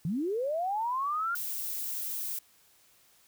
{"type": "linear sweep", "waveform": "sine", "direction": "up", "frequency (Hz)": [145, 1420], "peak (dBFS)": -28, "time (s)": [0.05, 1.35], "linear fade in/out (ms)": 2}
{"type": "noise", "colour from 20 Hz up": "violet", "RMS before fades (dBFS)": -35, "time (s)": [1.35, 2.39], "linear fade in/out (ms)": 5}
{"effects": ["white hiss -63 dBFS RMS until 3.27 s"]}